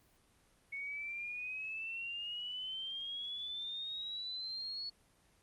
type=exponential sweep; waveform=sine; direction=up; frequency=2207 to 4412 Hz; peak=-39 dBFS; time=0.72-4.9 s; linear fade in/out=10 ms; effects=pink hiss -69 dBFS RMS until 5.42 s + Opus 24 kbps